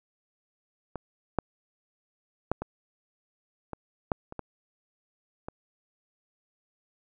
clicks, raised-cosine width 1 ms, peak -20 / -10 / -11 / -19 / -21 / -11 / -26 / -20 / -22 dBFS, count 9, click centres 0.957 / 1.387 / 2.516 / 2.62 / 3.733 / 4.118 / 4.324 / 4.393 / 5.485 s, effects none

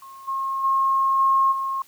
sine tone with level steps, 1077 Hz, C6, 50 cents sharp, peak -39 / -23 / -17 / -15 / -23 dBFS, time 0.02-1.82 s, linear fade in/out 2 ms, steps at 0.27 / 0.63 / 1.18 / 1.51 s, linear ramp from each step 20 ms, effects white hiss -54 dBFS RMS until 1.87 s

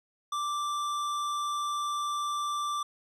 triangle tone with hard clipping, 1174.7 Hz, D6, in tune, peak -31 dBFS, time 0.32-2.83 s, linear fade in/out 5 ms, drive 17 dB, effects none

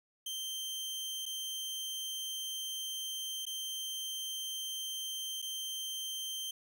sawtooth tone with dropouts, 3136 Hz, G7, in tune, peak -34 dBFS, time 0.26-6.51 s, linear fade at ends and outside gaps 5 ms, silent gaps 1.256-1.261 / 3.454-3.465 / 5.418-5.424 s, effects none

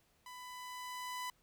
sawtooth tone with level ramp, 998 Hz, B5, 18 cents sharp, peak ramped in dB -45 to -35 dBFS, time 0.26-1.3 s, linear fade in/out 2 ms, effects pink hiss -73 dBFS RMS until 1.42 s

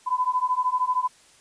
sine beating tone pair, 1000 / 1013 Hz, B5 / B5, +21 / +44 cents, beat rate 13 Hz, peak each -24 dBFS, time 0.06-1.08 s, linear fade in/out 20 ms, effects white hiss -55 dBFS RMS until 1.4 s + resampled to 22050 Hz

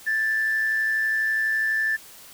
sine tone pair together, 1647.9 / 1760 Hz, G#6 / A6, -14 / 0 cents, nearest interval minor second, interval 114 cents, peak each -31 / -20 dBFS, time 0.06-1.97 s, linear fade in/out 20 ms, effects tanh soft clip ceiling -15 dBFS + white hiss -46 dBFS RMS until 2.33 s

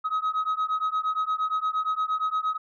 sine beating tone pair, 1265 / 1273.6 Hz, D#6 / D#6, +28 / +40 cents, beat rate 8.6 Hz, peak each -25 / -25 dBFS, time 0.04-2.58 s, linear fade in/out 20 ms, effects tanh soft clip ceiling -21 dBFS

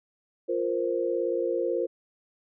sine chord, F suspended fourth, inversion none, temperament just, 349.2 / 465.6 / 523.8 Hz, F4 / Bb4 / C5, 0 / -2 / +2 cents, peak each -29 dBFS, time 0.48-1.87 s, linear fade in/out 20 ms, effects none

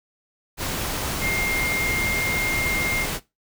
sine tone in noise, 2120 Hz, C7, 22 cents sharp, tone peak -23 dBFS, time 1.2-3.07 s, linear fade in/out 50 ms, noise pink, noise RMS -27 dBFS, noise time 0.57-3.2 s, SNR +1 dB, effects noise-tail reverb RT60 0.2 s tail -17 dB re dry

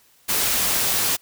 white noise, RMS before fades -21 dBFS, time 0.28-1.17 s, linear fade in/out 20 ms, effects white hiss -57 dBFS RMS until 1.21 s

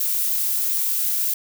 violet noise, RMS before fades -22 dBFS, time 0-1.34 s, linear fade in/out 5 ms, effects none

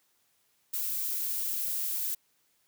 violet noise, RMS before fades -32 dBFS, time 0.73-2.15 s, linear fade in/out 10 ms, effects white hiss -71 dBFS RMS until 2.67 s + high-pass 60 Hz 12 dB/octave

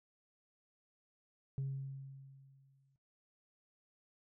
sine tone with exponential decay, 135.9 Hz, C#3, 34 cents flat, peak -32 dBFS, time 1.58-2.96 s, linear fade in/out 0 ms, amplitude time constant 300 ms, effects noise-tail reverb RT60 0.5 s tail -17 dB re dry + tanh soft clip ceiling -33 dBFS

